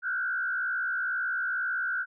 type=tone with frequency modulation; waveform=sine; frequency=1491 Hz; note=F#6; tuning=13 cents sharp; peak=-27 dBFS; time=0.02-2.06 s; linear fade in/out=50 ms; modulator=62.1 Hz; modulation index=1.3; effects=none